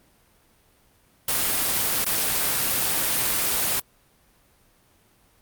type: noise with dropouts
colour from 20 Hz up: white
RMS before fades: -23 dBFS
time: 1.28-3.8 s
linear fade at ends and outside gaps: 5 ms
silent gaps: 2.046-2.062 s
effects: pink hiss -60 dBFS RMS until 5.41 s + Opus 32 kbps